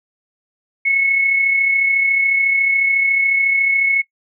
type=tone pair together; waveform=sine; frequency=2193 / 2227 Hz; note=C#7 / C#7; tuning=-19 / +7 cents; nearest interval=unison; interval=26 cents; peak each=-13 / -25 dBFS; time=0.85-4.02 s; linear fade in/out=10 ms; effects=noise-tail reverb RT60 0.1 s tail -21 dB re dry